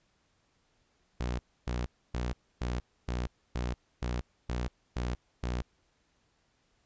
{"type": "tone bursts", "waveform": "sawtooth", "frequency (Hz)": 60.7, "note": "B1", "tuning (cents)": -29, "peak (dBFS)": -27, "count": 10, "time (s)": [1.2, 5.62], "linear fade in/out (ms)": 5, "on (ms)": 190, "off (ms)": 280, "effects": ["pink hiss -72 dBFS RMS until 6.85 s", "resampled to 16000 Hz"]}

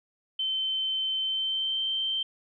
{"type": "tone with pitch glide", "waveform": "sine", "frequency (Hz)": [3085, 3123], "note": ["G7", "G7"], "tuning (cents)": [-28, -7], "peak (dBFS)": -26, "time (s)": [0.39, 2.23], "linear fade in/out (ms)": 5, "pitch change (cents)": 21, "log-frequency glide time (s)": [1.21, 1.82], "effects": []}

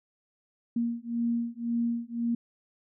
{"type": "beating tone pair", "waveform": "sine", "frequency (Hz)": [233.7, 235.6], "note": ["A#3", "A#3"], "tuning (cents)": [5, 19], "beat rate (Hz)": 1.9, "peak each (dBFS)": -30, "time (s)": [0.76, 2.35], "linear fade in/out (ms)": 5, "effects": []}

